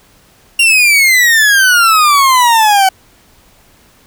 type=exponential sweep; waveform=40% pulse; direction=down; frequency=2794 to 751 Hz; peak=-5 dBFS; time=0.59-2.89 s; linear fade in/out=5 ms; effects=pink hiss -47 dBFS RMS until 4.06 s